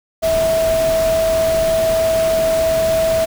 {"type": "tone in noise", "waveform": "sine", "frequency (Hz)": 650, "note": "E5", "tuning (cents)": -24, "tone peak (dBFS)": -13, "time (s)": [0.22, 3.26], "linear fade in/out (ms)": 20, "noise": "pink", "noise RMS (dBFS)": -25, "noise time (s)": [0.22, 3.26], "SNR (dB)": 9, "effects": []}